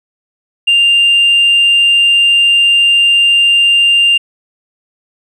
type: tone with tanh clipping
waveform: triangle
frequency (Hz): 2794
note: F7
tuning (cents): 0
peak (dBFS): -6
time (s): 0.67-4.18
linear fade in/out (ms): 10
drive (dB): 5
effects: none